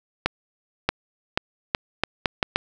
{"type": "accelerating click train", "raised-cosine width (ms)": 0.3, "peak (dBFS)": -3, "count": 8, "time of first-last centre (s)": [0.26, 2.56], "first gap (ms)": 630, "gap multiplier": 0.77, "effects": []}